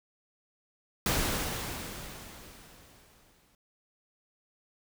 pink noise with exponential decay, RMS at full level -27 dBFS, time 1.06-3.55 s, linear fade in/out 1 ms, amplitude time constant 540 ms, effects none

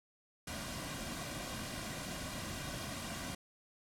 pink noise with comb filter, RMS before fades -42 dBFS, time 0.47-3.35 s, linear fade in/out 5 ms, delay 2.3 ms, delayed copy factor -0.6, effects low-pass 11000 Hz 12 dB/octave

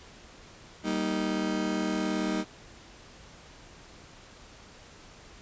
35% pulse chord, Eb major, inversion first, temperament just, 194.45 / 233.3 / 311.1 Hz, G3 / Bb3 / Eb4, -14 / +2 / 0 cents, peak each -30 / -32 / -29 dBFS, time 0.83-2.45 s, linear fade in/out 50 ms, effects pink hiss -51 dBFS RMS until 5.41 s + resampled to 16000 Hz

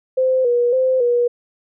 sine tone with vibrato, 499.6 Hz, B4, 20 cents sharp, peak -13 dBFS, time 0.17-1.28 s, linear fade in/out 10 ms, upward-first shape square, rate 1.8 Hz, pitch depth 62 cents each way, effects none

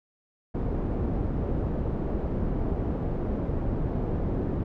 pink low-pass noise, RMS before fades -28 dBFS, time 0.54-4.64 s, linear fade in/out 10 ms, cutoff 470 Hz, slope 12 dB/octave, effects none

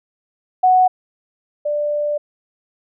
sine tone pair in turn, 740 / 590.7 Hz, F#5 / D5, 0 / +10 cents, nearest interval major third, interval 390 cents, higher first, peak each -9 / -17 dBFS, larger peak first, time 0.63-0.88 / 1.65-2.18 s, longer second, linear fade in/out 10 ms, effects none

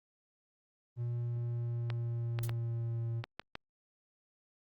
triangle tone with pitch glide, 119.5 to 115.63 Hz, A#2 to A#2, +43 to -14 cents, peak -31 dBFS, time 0.96-3.24 s, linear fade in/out 50 ms, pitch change -57 cents, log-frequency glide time 1.15-3.12 s
clicks, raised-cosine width 0.3 ms, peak -23 dBFS, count 6, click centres 1.902 / 2.389 / 2.494 / 3.24 / 3.396 / 3.554 s
blue noise with exponential decay, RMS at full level -37 dBFS, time 2.43-2.52 s, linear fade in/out 5 ms, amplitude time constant 19 ms
effects Opus 24 kbps

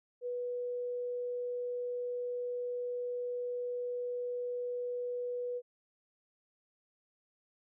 sine tone, 490 Hz, B4, 14 cents flat, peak -34 dBFS, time 0.21-5.62 s, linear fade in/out 50 ms, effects none

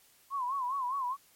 sine tone with vibrato, 1046.5 Hz, C6, in tune, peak -30 dBFS, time 0.3-1.17 s, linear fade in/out 50 ms, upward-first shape sine, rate 4.9 Hz, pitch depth 130 cents each way, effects white hiss -63 dBFS RMS until 1.35 s + MP3 64 kbps

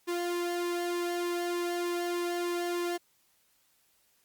sawtooth tone with flanger, 349.2 Hz, F4, in tune, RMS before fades -32 dBFS, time 0.07-2.98 s, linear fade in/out 20 ms, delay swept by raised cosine 1.5 to 2.07 ms, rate 3.3 Hz, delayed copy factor -0.7, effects white hiss -69 dBFS RMS until 4.24 s + Opus 48 kbps

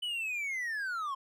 triangle linear sweep, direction down, 3005 to 1046.5 Hz, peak -31 dBFS, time 0.02-1.15 s, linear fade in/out 10 ms, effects none

